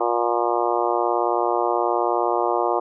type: harmonic tone with a mistuned harmonic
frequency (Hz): 118.8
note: A#2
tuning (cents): +33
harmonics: 3 / 4 / 5 / 6 / 7 / 8 / 9 / 10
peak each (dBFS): -25 / -26 / -27 / -25 / -27 / -28 / -28 / -31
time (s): 0-2.8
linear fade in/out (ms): 10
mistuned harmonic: 10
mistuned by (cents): +29
effects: none